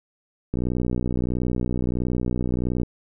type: click train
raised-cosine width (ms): 3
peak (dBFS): -12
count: 142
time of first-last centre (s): 0.54-2.833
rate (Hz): 61.5
effects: none